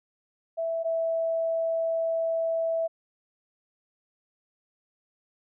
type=tone pair in turn; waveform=sine; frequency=659.3 / 657 Hz; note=E5 / E5; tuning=0 / -6 cents; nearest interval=unison; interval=6 cents; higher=first; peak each=-26 / -24 dBFS; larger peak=second; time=0.57-0.84 / 0.84-2.88 s; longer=second; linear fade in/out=20 ms; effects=none